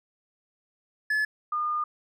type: tone pair in turn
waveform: triangle / sine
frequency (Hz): 1719 / 1215.5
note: A6 / D#6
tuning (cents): -41 / -41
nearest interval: tritone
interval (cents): 600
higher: first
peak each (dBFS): -21 / -25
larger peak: first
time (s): 1.1-1.25 / 1.52-1.84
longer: second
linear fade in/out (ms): 5
effects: none